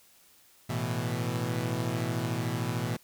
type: chord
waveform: sawtooth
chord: A suspended second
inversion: none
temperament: equal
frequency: 110 / 123.47 / 164.81 Hz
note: A2 / B2 / E3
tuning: 0 / 0 / 0 cents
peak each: -30 / -28 / -31 dBFS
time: 0.69-2.97 s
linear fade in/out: 10 ms
effects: white hiss -60 dBFS RMS until 3.03 s